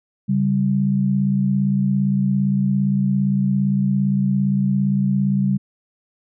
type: tone pair together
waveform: sine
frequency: 138.48 / 196 Hz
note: C#3 / G3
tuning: -1 / 0 cents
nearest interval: tritone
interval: 601 cents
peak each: -20 / -17 dBFS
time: 0.28-5.58 s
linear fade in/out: 20 ms
effects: none

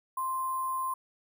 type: tone with sample-and-hold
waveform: sine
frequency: 1046.5 Hz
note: C6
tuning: in tune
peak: -29 dBFS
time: 0.17-0.94 s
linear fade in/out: 5 ms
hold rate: 11025 Hz
effects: none

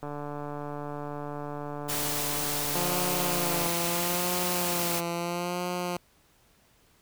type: click train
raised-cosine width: 1 ms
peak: -23 dBFS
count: 532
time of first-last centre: 0.03-3.667 s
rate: 146 Hz
type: noise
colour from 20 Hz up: white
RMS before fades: -31 dBFS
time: 1.88-5.01 s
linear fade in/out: 20 ms
type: tone with vibrato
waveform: 10% pulse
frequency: 174.61 Hz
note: F3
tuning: in tune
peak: -21 dBFS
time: 2.75-5.97 s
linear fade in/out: 2 ms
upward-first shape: sine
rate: 0.76 Hz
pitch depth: 39 cents each way
effects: pink hiss -63 dBFS RMS until 7.01 s

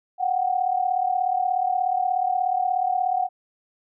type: tone pair together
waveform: sine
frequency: 729 / 765.7 Hz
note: F#5 / G5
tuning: -26 / -41 cents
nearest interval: minor second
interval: 85 cents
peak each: -22 / -24 dBFS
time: 0.18-3.29 s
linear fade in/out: 50 ms
effects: none

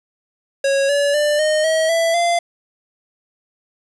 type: tone with pitch steps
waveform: square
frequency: 550 / 571 / 592.9 / 615.6 / 639.1 / 663.6 / 689 Hz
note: C#5 / D5 / D5 / D#5 / D#5 / E5 / F5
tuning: -14 / -49 / +16 / -19 / +46 / +11 / -24 cents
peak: -15 dBFS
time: 0.64-2.39 s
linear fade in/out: 5 ms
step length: 250 ms
effects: resampled to 24000 Hz + 7-bit

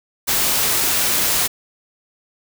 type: noise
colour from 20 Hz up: white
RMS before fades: -18 dBFS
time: 0.27-1.48 s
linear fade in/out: 20 ms
effects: none

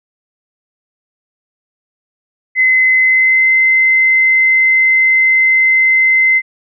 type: tone with pitch glide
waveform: sine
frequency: 2044 to 2064 Hz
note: C7 to C7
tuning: -41 to -24 cents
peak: -7 dBFS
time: 2.55-6.42 s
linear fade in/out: 50 ms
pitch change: +17 cents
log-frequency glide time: 3.01-3.51 s
effects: none

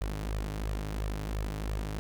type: tone with flanger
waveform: sawtooth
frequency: 51.91 Hz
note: G#1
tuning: in tune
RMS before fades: -34 dBFS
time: 0.01-1.99 s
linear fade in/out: 0 ms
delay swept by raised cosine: 1.6 to 7.1 ms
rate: 2.9 Hz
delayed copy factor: +0.65
effects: none

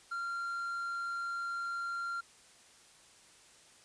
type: tone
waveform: triangle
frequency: 1383 Hz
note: F6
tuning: 17 cents flat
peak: -33 dBFS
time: 0.11-2.21 s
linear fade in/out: 10 ms
effects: white hiss -60 dBFS RMS until 3.84 s + resampled to 22050 Hz

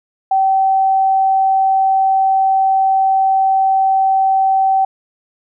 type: tone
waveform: sine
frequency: 770 Hz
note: G5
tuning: 31 cents flat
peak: -10 dBFS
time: 0.31-4.85 s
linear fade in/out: 5 ms
effects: none

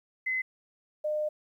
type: tone pair in turn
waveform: sine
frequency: 2040 / 606.5 Hz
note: C7 / D#5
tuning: -44 / -44 cents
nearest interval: octave + major sixth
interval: 2100 cents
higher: first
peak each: -27 dBFS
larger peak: neither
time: 0.26-0.42 / 1.04-1.29 s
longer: second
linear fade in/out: 10 ms
effects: 11-bit

